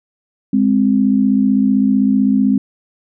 sine tone pair together, 205.9 / 261.6 Hz, G#3 / C4, -15 / 0 cents, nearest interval major third, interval 415 cents, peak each -13 dBFS, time 0.53-2.58 s, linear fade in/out 5 ms, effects none

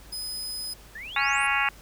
sawtooth tone, 5030 Hz, D#8, 18 cents sharp, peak -29 dBFS, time 0.12-0.74 s, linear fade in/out 10 ms
sine exponential sweep, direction up, 1678 to 11000 Hz, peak -36 dBFS, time 0.95-1.47 s, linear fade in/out 5 ms
harmonic tone, 277.2 Hz, C#4, in tune, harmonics 3 / 4 / 5 / 6 / 7 / 8 / 9 / 10, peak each -30 / -30 / -30 / -30 / -30 / -30 / -30 / -30 dBFS, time 1.16-1.69 s, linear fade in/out 2 ms
effects added 50 Hz sine -51 dBFS peak until 1.81 s + pink hiss -51 dBFS RMS until 1.81 s

